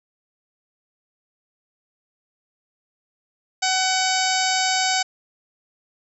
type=harmonic tone with a mistuned harmonic; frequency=752 Hz; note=F#5; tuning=28 cents sharp; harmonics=1 / 2 / 3 / 4 / 5 / 6 / 7 / 8 / 9 / 10; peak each=-23 / -27 / -28 / -30 / -30 / -27 / -29 / -30 / -33 / -30 dBFS; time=3.62-5.03 s; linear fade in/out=10 ms; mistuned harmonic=6; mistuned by=+31 cents; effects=none